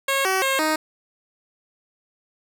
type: tone with pitch steps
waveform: 10% pulse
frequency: 545 / 379.6 / 537 / 311.5 Hz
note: C#5 / F#4 / C5 / D#4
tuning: -29 / +44 / +45 / +2 cents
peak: -11 dBFS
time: 0.08-0.76 s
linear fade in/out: 5 ms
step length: 170 ms
effects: none

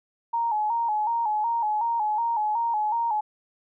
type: tone with vibrato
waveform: sine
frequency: 889 Hz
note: A5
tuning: 18 cents sharp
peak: -22 dBFS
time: 0.33-3.21 s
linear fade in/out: 10 ms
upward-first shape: square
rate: 2.7 Hz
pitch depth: 80 cents each way
effects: none

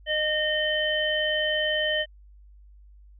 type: harmonic tone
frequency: 613 Hz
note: D#5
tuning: 26 cents flat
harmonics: 1 / 3 / 5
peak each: -27 / -27 / -27 dBFS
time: 0.06-2.06 s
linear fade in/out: 50 ms
effects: added 50 Hz sine -48 dBFS peak until 3.19 s

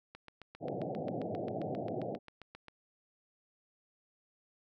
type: click train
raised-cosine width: 0.3 ms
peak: -32 dBFS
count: 20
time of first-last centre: 0.15-2.683 s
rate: 7.5 Hz
type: band-pass noise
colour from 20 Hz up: white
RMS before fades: -38 dBFS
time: 0.6-2.19 s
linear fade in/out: 50 ms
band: 100 to 750 Hz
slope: 96 dB/octave
effects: none

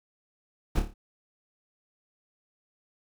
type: noise with echo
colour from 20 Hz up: brown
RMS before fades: -23 dBFS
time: 0.75-0.8 s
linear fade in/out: 10 ms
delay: 28 ms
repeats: 5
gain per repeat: -6 dB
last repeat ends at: 0.94 s
effects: none

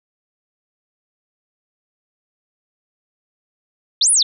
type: linear two-way sweep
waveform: sine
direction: up then down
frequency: 3253 to 10500 to 3253 Hz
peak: -11 dBFS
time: 4.01-4.23 s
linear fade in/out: 5 ms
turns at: 4.11 s
effects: none

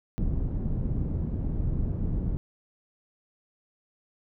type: low-pass noise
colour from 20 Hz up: pink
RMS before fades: -28 dBFS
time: 0.18-2.37 s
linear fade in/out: 0 ms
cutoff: 200 Hz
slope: 12 dB/octave
effects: none

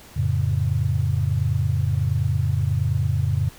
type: chord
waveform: sine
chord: F augmented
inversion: none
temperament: equal with one note detuned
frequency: 88.58 / 110 / 138.59 Hz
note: F2 / A2 / C#3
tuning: +25 / 0 / 0 cents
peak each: -23 dBFS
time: 0.16-3.49 s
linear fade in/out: 10 ms
effects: pink hiss -46 dBFS RMS until 3.58 s

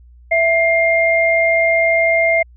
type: tone pair together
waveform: sine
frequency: 662 / 2113 Hz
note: E5 / C7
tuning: +7 / +16 cents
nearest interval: octave + minor sixth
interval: 2009 cents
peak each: -14 dBFS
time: 0.31-2.43 s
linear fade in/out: 10 ms
effects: added 60 Hz sine -41 dBFS peak until 2.56 s

